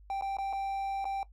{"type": "tone with dropouts", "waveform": "triangle", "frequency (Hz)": 784, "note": "G5", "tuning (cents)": 0, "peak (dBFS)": -29, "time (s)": [0.1, 1.23], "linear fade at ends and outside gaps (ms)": 1, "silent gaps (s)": [[0.211, 0.222], [0.369, 0.385], [0.528, 0.532], [1.044, 1.053]], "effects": ["noise-tail reverb RT60 0.1 s tail -17 dB re dry", "added 50 Hz sine -52 dBFS peak until 1.32 s"]}